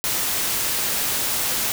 white noise, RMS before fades -23 dBFS, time 0.04-1.72 s, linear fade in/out 0 ms, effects none

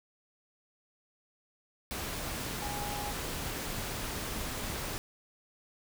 sine tone in noise, 824 Hz, G#5, 14 cents flat, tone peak -39 dBFS, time 2.62-3.11 s, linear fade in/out 0 ms, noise pink, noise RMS -37 dBFS, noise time 1.91-4.98 s, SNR -5 dB, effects none

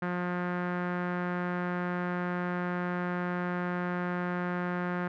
sawtooth tone with low-pass filter, 177.8 Hz, F3, 31 cents sharp, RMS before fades -32 dBFS, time 0.02-5.08 s, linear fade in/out 5 ms, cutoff 1600 Hz, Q 2.6, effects none

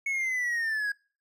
triangle linear sweep, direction down, 2212 to 1633 Hz, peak -25 dBFS, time 0.06-0.92 s, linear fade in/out 5 ms, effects noise-tail reverb RT60 0.4 s tail -24 dB re dry

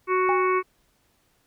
harmonic tone, 370.5 Hz, F#4, 2 cents sharp, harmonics 1 / 3 / 4 / 5 / 6 / 7, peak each -22 / -23 / -35 / -38 / -30 / -40 dBFS, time 0.07-0.63 s, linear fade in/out 50 ms
sine tone with exponential decay, 809 Hz, G#5, 46 cents flat, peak -21 dBFS, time 0.29-0.61 s, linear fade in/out 0 ms, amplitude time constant 69 ms
effects pink hiss -66 dBFS RMS until 1.46 s

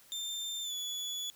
30% pulse tone with pitch glide, 3587 to 3419 Hz, A7 to G#7, +33 to +50 cents, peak -33 dBFS, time 0.12-1.3 s, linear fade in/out 0 ms, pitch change -83 cents, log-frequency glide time 0.62-0.74 s, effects white hiss -60 dBFS RMS until 1.35 s

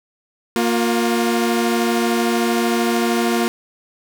sawtooth tone pair together, 233.1 / 356.2 Hz, A#3 / F4, 0 / +34 cents, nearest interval perfect fifth, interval 734 cents, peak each -14 / -16 dBFS, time 0.56-3.48 s, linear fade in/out 0 ms, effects none

